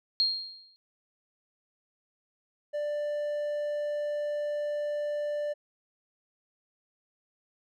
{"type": "tone with exponential decay", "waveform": "sine", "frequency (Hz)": 4231, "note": "C8", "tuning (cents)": 19, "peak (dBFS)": -20, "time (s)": [0.2, 0.76], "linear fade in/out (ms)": 0, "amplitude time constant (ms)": 120}
{"type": "tone", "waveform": "triangle", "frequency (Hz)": 590, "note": "D5", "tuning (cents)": 8, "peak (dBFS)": -27, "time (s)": [2.73, 5.54], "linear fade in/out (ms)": 20}
{"effects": []}